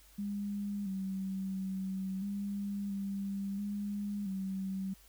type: tone with pitch steps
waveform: sine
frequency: 202.9 / 191.7 / 190.6 / 201.1 / 197.6 / 204 / 191.7 Hz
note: G#3 / G3 / G3 / G3 / G3 / G#3 / G3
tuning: -40 / -38 / -48 / +44 / +14 / -31 / -38 cents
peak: -34 dBFS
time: 0.18-4.94 s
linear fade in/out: 10 ms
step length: 680 ms
effects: added 50 Hz sine -61 dBFS peak until 5.08 s + white hiss -62 dBFS RMS until 5.08 s